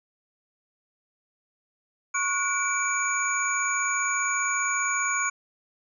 sine tone cluster, 1100 / 1450 / 2315 / 6760 Hz, C#6 / F#6 / D7 / G#8, -14 / -35 / -25 / +30 cents, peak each -29 dBFS, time 2.14-5.3 s, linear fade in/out 10 ms, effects none

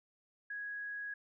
sine tone, 1661.2 Hz, G#6, in tune, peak -39 dBFS, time 0.5-1.14 s, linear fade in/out 5 ms, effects none

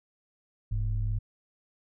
sine tone pair together, 41.07 / 104.7 Hz, E1 / G#2, -6 / +15 cents, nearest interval octave + major third, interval 1621 cents, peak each -28 dBFS, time 0.71-1.19 s, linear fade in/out 10 ms, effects tanh soft clip ceiling -20 dBFS

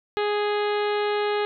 harmonic tone, 415.3 Hz, G#4, in tune, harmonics 1 / 2 / 3 / 4 / 5 / 6 / 7 / 8 / 9 / 10, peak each -23 / -29 / -33 / -35 / -37 / -39 / -40 / -41 / -42 / -43 dBFS, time 0.17-1.45 s, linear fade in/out 0 ms, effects none

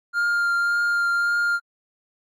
triangle tone with vibrato, 1402 Hz, F6, 6 cents sharp, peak -17 dBFS, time 0.13-1.6 s, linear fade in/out 50 ms, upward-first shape triangle, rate 1.8 Hz, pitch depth 13 cents each way, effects AAC 64 kbps

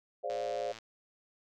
sine chord, D half-diminished seventh, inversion second, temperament equal, 415.3 / 523.3 / 587.3 / 698.5 Hz, Ab4 / C5 / D5 / F5, 0 / 0 / 0 / 0 cents, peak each -42 / -37 / -37 / -38 dBFS, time 0.23-0.73 s, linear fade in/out 20 ms
click train, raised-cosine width 0.2 ms, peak -30 dBFS, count 56, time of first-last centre 0.3-0.787 s, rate 113 Hz
effects none

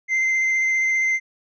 triangle tone with vibrato, 2079 Hz, C7, 12 cents flat, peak -16 dBFS, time 0.08-1.2 s, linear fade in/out 50 ms, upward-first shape triangle, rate 15 Hz, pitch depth 14 cents each way, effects resampled to 16000 Hz

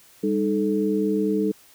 sine tone cluster, 200.1 / 308.6 / 433.5 Hz, G3 / D#4 / A4, +36 / -14 / -26 cents, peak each -24 dBFS, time 0.23-1.52 s, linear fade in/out 10 ms, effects white hiss -53 dBFS RMS until 1.74 s

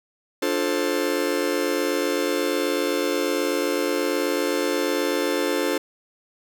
45% pulse chord, D minor seventh, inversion none, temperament just, 293.7 / 352.4 / 440.5 / 528.6 Hz, D4 / F4 / A4 / C5, 0 / +16 / +2 / +18 cents, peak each -27 dBFS, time 0.42-5.78 s, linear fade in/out 5 ms, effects none

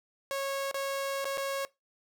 sawtooth tone with dropouts, 549 Hz, C#5, 17 cents flat, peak -27 dBFS, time 0.31-1.65 s, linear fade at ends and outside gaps 0 ms, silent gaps 0.713-0.744 / 1.244-1.254 / 1.373-1.379 s, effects noise-tail reverb RT60 0.2 s tail -21 dB re dry

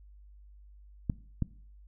clicks, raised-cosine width 5 ms, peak -16 dBFS, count 2, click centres 1.098 / 1.423 s, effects noise-tail reverb RT60 0.5 s tail -19 dB re dry + added 50 Hz sine -51 dBFS peak until 1.87 s

